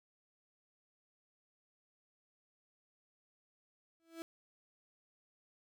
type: tone with exponential growth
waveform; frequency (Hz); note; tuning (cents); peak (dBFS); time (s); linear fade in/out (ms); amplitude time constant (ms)
35% pulse; 329.6; E4; 0; -38; 4-4.22; 0; 46
effects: none